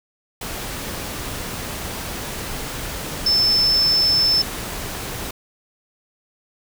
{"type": "tone in noise", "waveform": "sine", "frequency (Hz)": 5274, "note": "E8", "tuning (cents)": 0, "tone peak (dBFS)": -14, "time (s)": [3.26, 4.42], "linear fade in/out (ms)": 5, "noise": "pink", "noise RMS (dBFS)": -29, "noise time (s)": [0.41, 5.31], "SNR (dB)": 12, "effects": []}